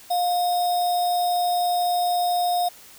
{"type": "tone with sample-and-hold", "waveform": "sine", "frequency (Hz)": 708, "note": "F5", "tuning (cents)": 23, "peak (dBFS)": -19, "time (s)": [0.1, 2.69], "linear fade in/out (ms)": 10, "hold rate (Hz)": 4410, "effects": ["white hiss -47 dBFS RMS until 2.98 s"]}